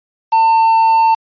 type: tone with quantisation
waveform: triangle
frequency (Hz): 899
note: A5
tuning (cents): +37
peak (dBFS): -6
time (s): 0.32-1.15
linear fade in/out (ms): 10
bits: 5
effects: resampled to 11025 Hz